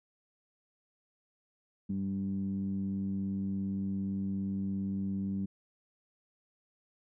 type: tone with low-pass filter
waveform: 15% pulse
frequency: 97.4 Hz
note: G2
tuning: 11 cents flat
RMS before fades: -34 dBFS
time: 1.89-5.46 s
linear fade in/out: 10 ms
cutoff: 220 Hz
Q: 8.3
effects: none